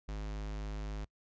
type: tone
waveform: square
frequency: 51.91 Hz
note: G#1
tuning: in tune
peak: -38 dBFS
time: 0.08-1.05 s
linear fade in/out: 10 ms
effects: noise-tail reverb RT60 0.1 s tail -25 dB re dry + resampled to 16000 Hz